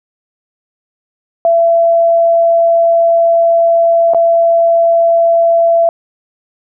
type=tone with dropouts; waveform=sine; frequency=672 Hz; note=E5; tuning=33 cents sharp; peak=-6 dBFS; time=1.45-5.89 s; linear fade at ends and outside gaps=1 ms; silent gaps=4.136-4.146 s; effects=none